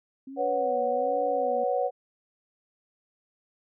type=tone with vibrato; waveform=sine; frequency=262.2 Hz; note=C4; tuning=4 cents sharp; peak=-38 dBFS; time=0.27-1.64 s; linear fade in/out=5 ms; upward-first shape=sine; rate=1.3 Hz; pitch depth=150 cents each way
type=chord; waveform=sine; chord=B suspended second; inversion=none; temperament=equal; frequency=493.9 / 554.4 / 740 Hz; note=B4 / C#5 / F#5; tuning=0 / 0 / 0 cents; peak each=-28 dBFS; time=0.36-1.91 s; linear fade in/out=50 ms
effects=none